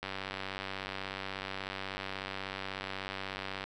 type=click train; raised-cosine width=0.3 ms; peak=-21 dBFS; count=349; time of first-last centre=0.03-3.64 s; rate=96.4 Hz; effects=none